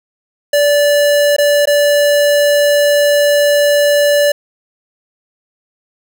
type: tone with dropouts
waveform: square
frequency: 581 Hz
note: D5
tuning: 19 cents flat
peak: -9 dBFS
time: 0.53-4.32 s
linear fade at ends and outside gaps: 5 ms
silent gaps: 1.365-1.383 / 1.656-1.672 s
effects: none